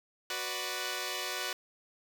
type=chord; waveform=5% pulse; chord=B minor; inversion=second; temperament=equal; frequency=370 / 493.9 / 587.3 Hz; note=F#4 / B4 / D5; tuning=0 / 0 / 0 cents; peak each=-27 dBFS; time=0.3-1.53 s; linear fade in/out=2 ms; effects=none